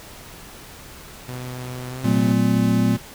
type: tone with pitch glide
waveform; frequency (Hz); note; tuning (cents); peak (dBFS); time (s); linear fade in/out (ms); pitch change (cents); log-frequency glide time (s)
sawtooth; 125.7 to 131.87; B2 to C3; +31 to +14; -26; 1.28-2.33; 10; +83; 1.89-2.06
type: chord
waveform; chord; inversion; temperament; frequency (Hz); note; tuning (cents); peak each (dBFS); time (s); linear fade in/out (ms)
sine; F# diminished; none; equal with one note detuned; 185 / 220 / 255.4; F#3 / A3 / C4; 0 / 0 / -42; -21; 2.03-2.98; 50
type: tone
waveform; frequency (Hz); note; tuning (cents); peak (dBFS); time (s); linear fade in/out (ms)
square; 116.9; A#2; +5; -22; 2.04-2.97; 10
effects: pink hiss -41 dBFS RMS until 3.14 s